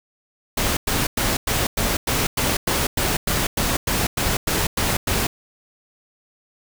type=noise bursts; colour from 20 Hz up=pink; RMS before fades=-21 dBFS; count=16; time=0.57-5.27 s; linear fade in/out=5 ms; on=200 ms; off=100 ms; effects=none